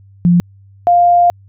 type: tone pair in turn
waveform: sine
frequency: 174.61 / 700.4 Hz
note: F3 / F5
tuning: 0 / +5 cents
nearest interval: 2 octaves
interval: 2405 cents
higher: second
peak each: -6 dBFS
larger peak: neither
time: 0.25-0.4 / 0.87-1.3 s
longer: second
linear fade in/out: 0 ms
effects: added 98 Hz sine -40 dBFS peak until 1.48 s